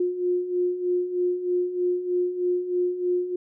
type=beating tone pair; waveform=sine; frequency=355.7 / 358.9 Hz; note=F4 / F4; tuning=+32 / +47 cents; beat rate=3.2 Hz; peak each=-29 / -23 dBFS; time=0-3.36 s; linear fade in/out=5 ms; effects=none